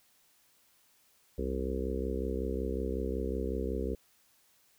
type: harmonic tone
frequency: 65.41 Hz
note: C2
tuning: in tune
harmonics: 1 / 3 / 4 / 5 / 6 / 7 / 8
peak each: -35 / -40 / -40 / -42 / -38 / -38 / -44 dBFS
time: 1.38-3.95 s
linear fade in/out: 5 ms
effects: white hiss -67 dBFS RMS until 4.78 s